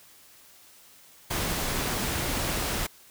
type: noise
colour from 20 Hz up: pink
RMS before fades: -29 dBFS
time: 1.3-2.87 s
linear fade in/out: 10 ms
effects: white hiss -54 dBFS RMS until 3.1 s